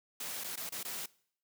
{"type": "noise with dropouts", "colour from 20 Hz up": "white", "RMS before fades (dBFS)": -40, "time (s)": [0.2, 1.06], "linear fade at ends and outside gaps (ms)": 5, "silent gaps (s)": [[0.438, 0.442], [0.559, 0.573], [0.693, 0.721], [0.831, 0.849]], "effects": ["noise-tail reverb RT60 0.6 s tail -22 dB re dry", "high-pass 150 Hz 12 dB/octave"]}